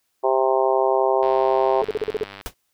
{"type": "harmonic tone", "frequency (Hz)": 131.8, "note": "C3", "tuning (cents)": 13, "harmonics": [3, 4, 5, 6, 7, 8], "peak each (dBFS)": [-21, -23, -22, -24, -25, -29], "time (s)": [0.23, 1.83], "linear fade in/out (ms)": 20}
{"type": "click train", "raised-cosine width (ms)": 0.3, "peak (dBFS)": -21, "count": 118, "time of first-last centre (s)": [1.23, 2.412], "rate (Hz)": 99}
{"type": "tone bursts", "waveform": "sine", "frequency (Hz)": 430, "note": "A4", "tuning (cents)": -40, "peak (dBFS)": -19, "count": 7, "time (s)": [1.82, 2.233], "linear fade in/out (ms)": 0, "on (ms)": 23, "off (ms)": 42}
{"type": "noise with exponential decay", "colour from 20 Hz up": "pink", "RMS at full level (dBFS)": -26, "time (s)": [2.46, 2.54], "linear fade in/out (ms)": 0, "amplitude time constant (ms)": 17}
{"effects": ["white hiss -71 dBFS RMS until 2.73 s"]}